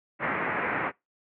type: low-pass noise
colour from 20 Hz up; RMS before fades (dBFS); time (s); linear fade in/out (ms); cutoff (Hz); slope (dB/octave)
white; -29; 0.19-0.92; 50; 2200; 48
effects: noise-tail reverb RT60 0.2 s tail -23 dB re dry + high-pass 150 Hz 12 dB/octave